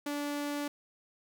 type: tone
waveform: sawtooth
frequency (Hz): 290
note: D4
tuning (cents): -22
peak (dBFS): -29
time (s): 0.06-0.68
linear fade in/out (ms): 5
effects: none